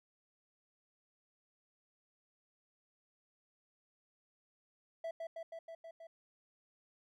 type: tone with echo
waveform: triangle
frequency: 659.3 Hz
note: E5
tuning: in tune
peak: -36 dBFS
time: 5.04-5.11 s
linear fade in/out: 5 ms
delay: 160 ms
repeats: 6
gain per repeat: -2 dB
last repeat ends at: 6.07 s
effects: none